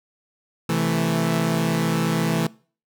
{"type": "chord", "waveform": "sawtooth", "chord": "A minor", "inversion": "first", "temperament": "equal", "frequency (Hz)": [130.81, 164.81, 220], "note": ["C3", "E3", "A3"], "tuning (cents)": [0, 0, 0], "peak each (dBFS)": [-24, -18, -21], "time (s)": [0.69, 2.47], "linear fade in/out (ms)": 5, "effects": ["noise-tail reverb RT60 0.4 s tail -22 dB re dry"]}